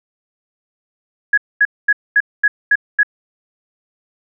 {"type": "tone bursts", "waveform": "sine", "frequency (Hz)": 1673, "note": "G#6", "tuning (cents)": 12, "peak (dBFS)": -8, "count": 7, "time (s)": [1.33, 3.032], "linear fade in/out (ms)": 5, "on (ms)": 46, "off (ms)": 230, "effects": []}